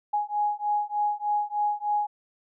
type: beating tone pair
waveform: sine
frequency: 830.6 / 833.9 Hz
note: G#5 / G#5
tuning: 0 / +7 cents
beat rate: 3.3 Hz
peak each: -27 dBFS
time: 0.13-2.07 s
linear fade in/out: 10 ms
effects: none